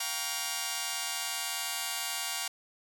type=chord; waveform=5% pulse; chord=G half-diminished seventh; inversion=third; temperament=just; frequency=705.6 / 784 / 940.8 / 1128.9 Hz; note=F5 / G5 / Bb5 / Db6; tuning=+18 / 0 / +16 / +31 cents; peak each=-27 dBFS; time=0-2.48 s; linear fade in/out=5 ms; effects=none